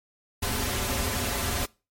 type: noise with comb filter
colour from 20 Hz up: pink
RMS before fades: -28 dBFS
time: 0.42-1.66 s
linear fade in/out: 10 ms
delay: 6.3 ms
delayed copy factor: -0.75
effects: noise-tail reverb RT60 0.3 s tail -23 dB re dry + MP3 64 kbps